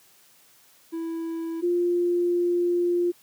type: tone pair in turn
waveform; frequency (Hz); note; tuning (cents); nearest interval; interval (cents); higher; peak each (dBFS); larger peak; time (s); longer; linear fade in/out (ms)
triangle / sine; 329.6 / 350.2; E4 / F4; 0 / +5; minor second; 105; second; -26 / -20; second; 0.92-1.62 / 1.62-3.12; second; 20
effects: white hiss -57 dBFS RMS until 3.22 s + high-pass 100 Hz 12 dB/octave